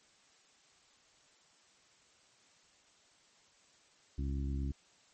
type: harmonic tone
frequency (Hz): 68.4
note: C#2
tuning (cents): -23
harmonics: 1 / 2 / 3 / 4 / 5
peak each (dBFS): -34 / -41 / -46 / -44 / -51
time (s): 4.18-4.72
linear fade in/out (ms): 5
effects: white hiss -66 dBFS RMS until 5.13 s + MP3 32 kbps